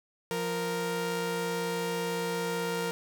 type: tone pair together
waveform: sawtooth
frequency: 174.75 / 466.2 Hz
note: F3 / A#4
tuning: +1 / 0 cents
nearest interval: octave + perfect fourth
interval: 1699 cents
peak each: -31 / -27 dBFS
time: 0.31-2.91 s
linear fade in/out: 0 ms
effects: none